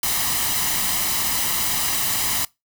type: noise with comb filter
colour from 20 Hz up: white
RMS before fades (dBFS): -22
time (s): 0.03-2.45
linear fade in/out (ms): 2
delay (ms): 1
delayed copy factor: +0.55
effects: noise-tail reverb RT60 0.2 s tail -23 dB re dry